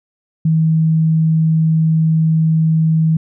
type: tone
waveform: sine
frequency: 160 Hz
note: D#3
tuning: 49 cents sharp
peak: -10 dBFS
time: 0.45-3.17 s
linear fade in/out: 5 ms
effects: none